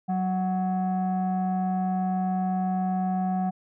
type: tone pair together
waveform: sine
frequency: 186.81 / 741 Hz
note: F#3 / F#5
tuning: +17 / +2 cents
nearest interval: 2 octaves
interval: 2385 cents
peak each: -23 / -26 dBFS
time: 0.08-3.51 s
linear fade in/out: 20 ms
effects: tanh soft clip ceiling -20 dBFS